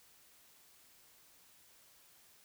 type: silence
effects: white hiss -64 dBFS RMS until 2.44 s